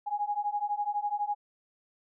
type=beating tone pair; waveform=sine; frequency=820 / 832 Hz; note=G#5 / G#5; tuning=-22 / +3 cents; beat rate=12 Hz; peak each=-32 / -31 dBFS; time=0.06-1.35 s; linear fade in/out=20 ms; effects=none